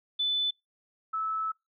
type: tone pair in turn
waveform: sine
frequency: 3500 / 1305 Hz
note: A7 / E6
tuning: -10 / -18 cents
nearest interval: octave + perfect fourth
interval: 1708 cents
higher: first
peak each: -25 / -28 dBFS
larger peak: first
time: 0.19-0.51 / 1.13-1.52 s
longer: second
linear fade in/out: 10 ms
effects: noise-tail reverb RT60 0.2 s tail -25 dB re dry